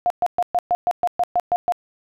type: tone bursts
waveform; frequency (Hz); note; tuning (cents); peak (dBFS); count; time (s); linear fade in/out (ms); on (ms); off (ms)
sine; 709; F5; +26; -15; 11; 0.06-1.722; 0; 42; 120
effects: none